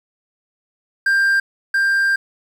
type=tone pair in turn; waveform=triangle; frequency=1589 / 1589 Hz; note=G6 / G6; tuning=+23 / +23 cents; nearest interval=unison; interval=0 cents; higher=neither; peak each=-11 / -12 dBFS; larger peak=first; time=1.06-1.4 / 1.74-2.16 s; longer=second; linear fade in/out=5 ms; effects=8-bit